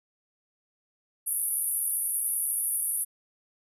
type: band-pass noise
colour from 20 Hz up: white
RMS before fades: -29 dBFS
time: 1.26-3.05 s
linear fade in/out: 20 ms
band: 9600 to 12000 Hz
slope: 96 dB/octave
effects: none